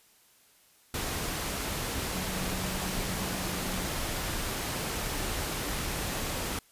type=tone in noise; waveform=sine; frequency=185.5 Hz; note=F#3; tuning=5 cents sharp; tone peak=-38 dBFS; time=2.15-3.86 s; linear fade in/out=2 ms; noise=pink; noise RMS=-33 dBFS; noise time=0.94-6.59 s; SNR=-8 dB; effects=white hiss -62 dBFS RMS until 6.71 s + resampled to 32000 Hz